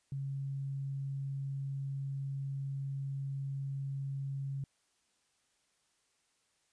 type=tone; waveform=sine; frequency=137.4 Hz; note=C#3; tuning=15 cents flat; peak=-35 dBFS; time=0.12-4.64 s; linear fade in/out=2 ms; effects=white hiss -75 dBFS RMS until 6.72 s + resampled to 22050 Hz